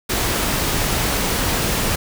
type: noise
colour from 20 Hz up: pink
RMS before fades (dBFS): -20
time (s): 0.09-1.96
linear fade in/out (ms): 10
effects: none